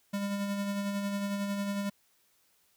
square tone with tremolo, 200.7 Hz, G3, 41 cents sharp, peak -30 dBFS, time 0.13-1.9 s, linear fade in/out 10 ms, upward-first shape sine, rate 11 Hz, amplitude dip 35%, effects white hiss -69 dBFS RMS until 2.76 s

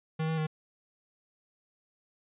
square tone with pitch steps, 158.5 / 160.3 / 156 Hz, D#3 / E3 / D#3, +32 / -48 / +5 cents, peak -29 dBFS, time 0.19-0.469 s, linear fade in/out 10 ms, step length 93 ms, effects resampled to 8000 Hz

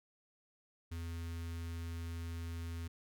square tone with notch filter, 83.7 Hz, E2, 27 cents sharp, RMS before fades -42 dBFS, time 0.91-2.88 s, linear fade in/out 10 ms, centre 650 Hz, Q 0.76, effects none

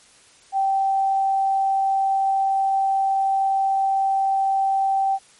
sine tone, 778 Hz, G5, 13 cents flat, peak -17 dBFS, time 0.52-5.19 s, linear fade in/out 50 ms, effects white hiss -52 dBFS RMS until 5.39 s + MP3 48 kbps

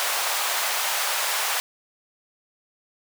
pink high-pass noise, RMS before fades -25 dBFS, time 0-1.6 s, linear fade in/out 0 ms, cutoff 690 Hz, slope 24 dB/octave, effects none

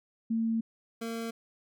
sine / 25% pulse tone pair in turn, 226.1 / 228.6 Hz, A3 / A#3, +47 / -34 cents, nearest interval unison, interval 19 cents, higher second, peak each -26 / -30 dBFS, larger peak first, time 0.3-0.61 / 1.01-1.31 s, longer first, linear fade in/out 10 ms, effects none

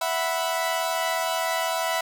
sawtooth chord, E suspended second, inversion none, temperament equal, 659.3 / 740 / 987.8 Hz, E5 / F#5 / B5, 0 / 0 / 0 cents, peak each -23 / -26 / -25 dBFS, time 0.01-2.01 s, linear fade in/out 5 ms, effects none

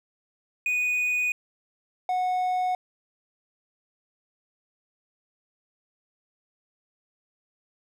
triangle tone pair in turn, 2477 / 733.7 Hz, D#7 / F#5, -8 / -15 cents, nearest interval octave + major sixth, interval 2107 cents, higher first, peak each -21 dBFS, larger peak neither, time 0.66-1.32 / 2.09-2.75 s, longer neither, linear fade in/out 2 ms, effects none

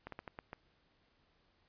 slowing click train, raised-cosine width 0.5 ms, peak -29 dBFS, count 6, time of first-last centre 0.07-0.531 s, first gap 53 ms, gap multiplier 1.28, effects pink hiss -73 dBFS RMS until 1.68 s + resampled to 11025 Hz

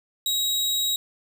sawtooth tone, 3820 Hz, A#7, 42 cents sharp, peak -19 dBFS, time 0.26-0.96 s, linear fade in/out 2 ms, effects 9-bit

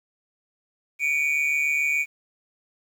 triangle tone pair together, 2275 / 2422 Hz, C#7 / D#7, +44 / -47 cents, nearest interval minor second, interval 109 cents, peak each -22 dBFS, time 0.99-2.06 s, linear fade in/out 50 ms, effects 9-bit

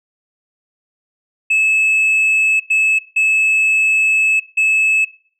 sine tone bursts at uneven times, 2600 Hz, E7, 24 cents flat, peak -8 dBFS, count 4, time 1.5-2.6 / 2.7-2.99 / 3.16-4.4 / 4.57-5.05 s, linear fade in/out 10 ms, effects noise-tail reverb RT60 0.5 s tail -21 dB re dry + tanh soft clip ceiling -10 dBFS

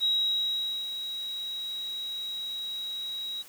sine tone with ADSR envelope, 3834 Hz, A#7, 48 cents sharp, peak -22 dBFS, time 0-3.43 s, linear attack 37 ms, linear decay 830 ms, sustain -10 dB, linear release 20 ms, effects white hiss -51 dBFS RMS until 3.48 s

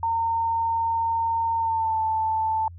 sine tone with pitch glide, 914 to 882.4 Hz, A#5 to A5, -34 to +5 cents, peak -21 dBFS, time 0.03-2.68 s, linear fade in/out 2 ms, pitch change -61 cents, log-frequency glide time 1.56-2 s, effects added 86 Hz sine -39 dBFS peak until 2.78 s

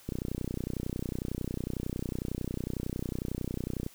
click train, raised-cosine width 3 ms, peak -20 dBFS, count 118, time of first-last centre 0.09-3.864 s, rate 31 Hz, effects white hiss -56 dBFS RMS until 3.94 s

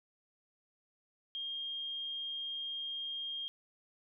sine tone, 3222 Hz, G7, 47 cents sharp, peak -37 dBFS, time 1.35-3.48 s, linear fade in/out 0 ms, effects none

